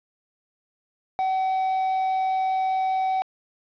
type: tone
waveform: triangle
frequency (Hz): 758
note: F#5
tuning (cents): +42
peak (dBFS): -19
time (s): 1.19-3.22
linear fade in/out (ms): 0
effects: resampled to 11025 Hz + 8-bit